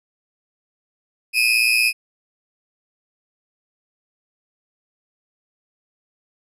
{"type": "tone pair together", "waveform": "35% pulse", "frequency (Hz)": [2461, 2578], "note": ["D#7", "E7"], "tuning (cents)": [-20, -39], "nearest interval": "minor second", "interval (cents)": 81, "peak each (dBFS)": -16, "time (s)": [1.33, 1.93], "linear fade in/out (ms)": 50, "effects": ["resampled to 32000 Hz"]}